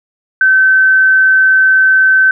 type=tone; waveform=sine; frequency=1536 Hz; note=G6; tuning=36 cents flat; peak=-5 dBFS; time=0.41-2.31 s; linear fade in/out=2 ms; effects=none